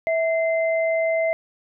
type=tone pair together; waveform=sine; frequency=652.8 / 2074 Hz; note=E5 / C7; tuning=-17 / -16 cents; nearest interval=octave + minor sixth; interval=2001 cents; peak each=-19 / -27 dBFS; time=0.07-1.33 s; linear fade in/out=0 ms; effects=none